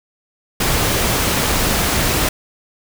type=noise; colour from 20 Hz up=pink; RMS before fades=-17 dBFS; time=0.6-2.29 s; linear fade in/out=5 ms; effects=none